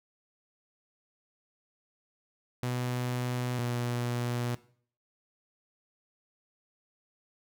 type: tone pair in turn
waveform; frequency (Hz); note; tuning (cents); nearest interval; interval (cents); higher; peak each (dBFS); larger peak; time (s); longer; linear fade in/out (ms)
sawtooth; 124.1 / 121.13; B2 / B2; +9 / -33; unison; 42; first; -26; neither; 2.63-3.59 / 3.59-4.55; neither; 0
effects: noise-tail reverb RT60 0.5 s tail -18 dB re dry